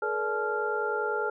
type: tone cluster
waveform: sine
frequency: 425.9 / 475.9 / 578 / 860 / 1389 Hz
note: G#4 / A#4 / D5 / A5 / F6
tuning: +44 / +36 / -28 / -40 / -10 cents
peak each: -31 / -34 / -38 / -34 / -31 dBFS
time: 0.02-1.3 s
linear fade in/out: 5 ms
effects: none